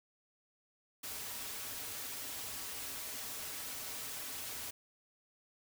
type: noise with comb filter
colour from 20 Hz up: white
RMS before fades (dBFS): -43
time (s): 1.03-4.71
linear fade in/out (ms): 10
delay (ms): 5.7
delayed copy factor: -0.55
effects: none